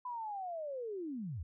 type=linear sweep; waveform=sine; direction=down; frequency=1009 to 66.3 Hz; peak=-38 dBFS; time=0.05-1.43 s; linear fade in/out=5 ms; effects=none

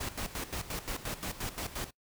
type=noise with tremolo; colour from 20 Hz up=pink; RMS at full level=-36 dBFS; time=0-1.91 s; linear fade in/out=10 ms; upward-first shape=square; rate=5.7 Hz; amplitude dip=75%; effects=noise-tail reverb RT60 0.1 s tail -22 dB re dry

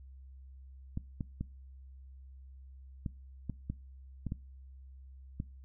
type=clicks; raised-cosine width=5 ms; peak=-23 dBFS; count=9; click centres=0.974 / 1.208 / 1.41 / 3.062 / 3.497 / 3.7 / 4.267 / 4.321 / 5.401 s; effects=noise-tail reverb RT60 0.3 s tail -22 dB re dry + added 66 Hz sine -49 dBFS peak until 5.64 s

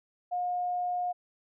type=tone; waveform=sine; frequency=716 Hz; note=F5; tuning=43 cents sharp; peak=-28 dBFS; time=0.31-1.13 s; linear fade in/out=20 ms; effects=none

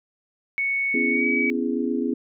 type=tone with pitch glide; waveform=sine; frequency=2217 to 2275 Hz; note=C#7 to C#7; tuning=0 to +44 cents; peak=-21 dBFS; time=0.58-1.5 s; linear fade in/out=0 ms; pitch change=+44 cents; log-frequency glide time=1.1-1.26 s
type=chord; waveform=sine; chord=C# minor seventh; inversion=third; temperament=just; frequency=249.5 / 277.2 / 332.6 / 415.8 Hz; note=B3 / C#4 / E4 / G#4; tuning=+18 / 0 / +16 / +2 cents; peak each=-25 / -28 / -28 / -29 dBFS; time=0.94-2.14 s; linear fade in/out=5 ms
effects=none

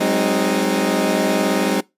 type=chord; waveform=20% pulse; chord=Ab dominant seventh; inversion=third; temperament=equal with one note detuned; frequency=188.56 / 207.7 / 261.6 / 311.1 Hz; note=Gb3 / Ab3 / C4 / Eb4; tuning=+33 / 0 / 0 / 0 cents; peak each=-17 dBFS; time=0-1.81 s; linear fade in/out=10 ms; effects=noise-tail reverb RT60 0.2 s tail -22 dB re dry + resampled to 32000 Hz

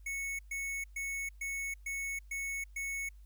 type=tone bursts; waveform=square; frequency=2208 Hz; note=C#7; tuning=7 cents flat; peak=-36 dBFS; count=7; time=0.06-3.09 s; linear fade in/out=5 ms; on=330 ms; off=120 ms; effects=added 50 Hz sine -51 dBFS peak until 3.25 s + white hiss -75 dBFS RMS until 3.25 s

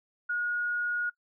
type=tone; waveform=sine; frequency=1443 Hz; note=F#6; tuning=44 cents flat; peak=-27 dBFS; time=0.29-1.1 s; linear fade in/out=10 ms; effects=noise-tail reverb RT60 0.1 s tail -22 dB re dry

